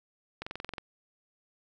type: click train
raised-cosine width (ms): 0.3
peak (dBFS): -21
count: 9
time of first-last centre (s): 0.42-0.782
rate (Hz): 22.1
effects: none